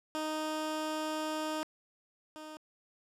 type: tone pair in turn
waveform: 15% pulse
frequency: 310.2 / 309.1 Hz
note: D#4 / D#4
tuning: -5 / -11 cents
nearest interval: unison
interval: 6 cents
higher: first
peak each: -27 / -38 dBFS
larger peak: first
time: 0.15-1.63 / 2.36-2.57 s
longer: first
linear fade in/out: 0 ms
effects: low-pass 11000 Hz 12 dB/octave